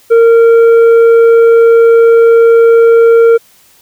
triangle tone with tanh clipping, 460.7 Hz, A#4, 20 cents flat, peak -3 dBFS, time 0.1-3.38 s, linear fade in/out 20 ms, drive 10 dB, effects white hiss -45 dBFS RMS until 3.81 s

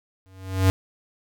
square tone with exponential growth, 94.6 Hz, F#2, 39 cents sharp, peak -13 dBFS, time 0.26-0.7 s, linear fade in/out 0 ms, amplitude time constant 94 ms, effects none

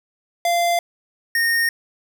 square tone pair in turn, 691 / 1844.7 Hz, F5 / A#6, -19 / -19 cents, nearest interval octave + perfect fourth, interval 1700 cents, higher second, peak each -17 dBFS, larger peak neither, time 0.45-0.79 / 1.35-1.69 s, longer neither, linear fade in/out 2 ms, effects 8-bit

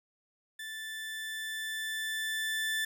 30% pulse tone with level ramp, 1760 Hz, A6, in tune, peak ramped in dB -37 to -27 dBFS, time 0.59-2.85 s, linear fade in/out 5 ms, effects none

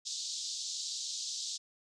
pink band-pass noise, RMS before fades -39 dBFS, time 0.05-1.58 s, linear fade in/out 20 ms, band 3700 to 7400 Hz, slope 48 dB/octave, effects none

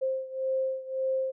sine beating tone pair, 526 / 527.8 Hz, C5 / C5, +9 / +15 cents, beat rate 1.8 Hz, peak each -29 / -32 dBFS, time 0.01-1.32 s, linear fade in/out 20 ms, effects none

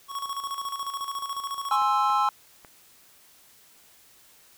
square tone with tremolo, 1108.7 Hz, C#6, in tune, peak -29 dBFS, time 0.08-1.79 s, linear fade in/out 50 ms, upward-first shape square, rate 14 Hz, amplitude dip 60%
triangle chord, Ab augmented, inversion none, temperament equal with one note detuned, 830.6 / 1050.7 / 1318.5 Hz, Ab5 / C6 / E6, 0 / +7 / 0 cents, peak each -23 dBFS, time 1.71-2.29 s, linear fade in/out 2 ms
clicks, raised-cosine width 0.5 ms, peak -31 dBFS, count 3, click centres 1.819 / 2.101 / 2.648 s
effects white hiss -56 dBFS RMS until 4.57 s

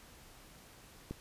click, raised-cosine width 3 ms, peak -26 dBFS, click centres 1.11 s, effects pink hiss -57 dBFS RMS until 1.2 s + resampled to 32000 Hz

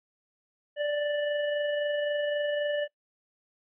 square tone with amplitude modulation, 587.3 Hz, D5, in tune, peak -26 dBFS, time 0.76-2.88 s, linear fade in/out 50 ms, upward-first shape sine, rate 23.8 Hz, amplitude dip 25%, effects noise-tail reverb RT60 0.1 s tail -22 dB re dry + resampled to 8000 Hz

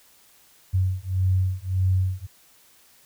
sine beating tone pair, 92.5 / 94.2 Hz, F#2 / F#2, 0 / +32 cents, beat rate 1.7 Hz, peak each -23 dBFS, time 0.73-2.27 s, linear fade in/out 20 ms, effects white hiss -56 dBFS RMS until 3.05 s

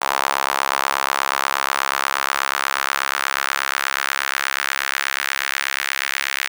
sawtooth tone with high-pass filter sweep, 68.3 Hz, C#2, 25 cents flat, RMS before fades -22 dBFS, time 0.01-6.48 s, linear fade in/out 10 ms, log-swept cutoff 950 to 1900 Hz, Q 2, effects none

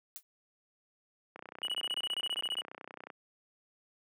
blue noise with exponential decay, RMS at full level -40 dBFS, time 0.16-0.23 s, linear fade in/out 0 ms, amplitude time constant 15 ms
click train, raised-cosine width 0.5 ms, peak -29 dBFS, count 55, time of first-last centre 1.36-3.102 s, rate 31 Hz
triangle tone bursts, 2931 Hz, F#7, 17 cents flat, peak -30 dBFS, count 15, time 1.63-2.611 s, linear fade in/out 2 ms, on 43 ms, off 24 ms
effects high-pass 300 Hz 12 dB/octave

